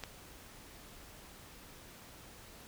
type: click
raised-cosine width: 0.2 ms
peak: -22 dBFS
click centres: 0.037 s
effects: pink hiss -54 dBFS RMS until 2.67 s